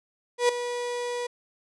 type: tone with ADSR envelope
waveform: 35% pulse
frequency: 485.7 Hz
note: B4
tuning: 29 cents flat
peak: -15 dBFS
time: 0.38-1.27 s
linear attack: 110 ms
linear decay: 4 ms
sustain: -12 dB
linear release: 8 ms
effects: resampled to 22050 Hz